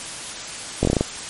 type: slowing click train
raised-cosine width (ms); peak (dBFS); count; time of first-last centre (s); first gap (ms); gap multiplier
2; -4; 7; 0.83-1.01; 20; 1.16
effects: white hiss -32 dBFS RMS until 1.29 s + MP3 48 kbps